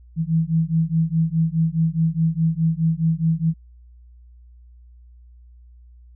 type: beating tone pair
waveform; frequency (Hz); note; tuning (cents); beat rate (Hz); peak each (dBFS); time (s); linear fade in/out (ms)
sine; 160 / 164.8; D#3 / E3; +49 / 0; 4.8; -20; 0.16-3.54; 50
effects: added 60 Hz sine -44 dBFS peak until 6.15 s